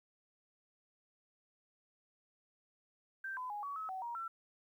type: tone with pitch steps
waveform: sine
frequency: 1568 / 1010 / 828 / 1130 / 1288 / 756 / 945 / 1346 Hz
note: G6 / B5 / G#5 / C#6 / E6 / F#5 / A#5 / E6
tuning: 0 / +39 / -5 / +33 / -41 / +37 / +23 / +36 cents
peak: -39 dBFS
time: 3.24-4.28 s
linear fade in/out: 5 ms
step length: 130 ms
effects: 12-bit